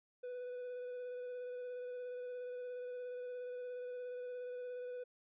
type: tone with vibrato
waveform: triangle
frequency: 495.7 Hz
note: B4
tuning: 6 cents sharp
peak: -40 dBFS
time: 0.23-5.04 s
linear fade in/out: 10 ms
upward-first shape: square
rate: 17 Hz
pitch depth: 11 cents each way
effects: resampled to 8000 Hz